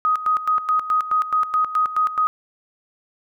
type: tone with tremolo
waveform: sine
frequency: 1253 Hz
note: D#6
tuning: 12 cents sharp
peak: -15 dBFS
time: 0.05-2.27 s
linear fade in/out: 0 ms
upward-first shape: square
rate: 4.7 Hz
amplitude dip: 75%
effects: none